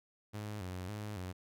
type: tone with vibrato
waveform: sawtooth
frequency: 98 Hz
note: G2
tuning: in tune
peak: -36 dBFS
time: 0.33-1.33 s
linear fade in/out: 20 ms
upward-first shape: square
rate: 1.8 Hz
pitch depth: 120 cents each way
effects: none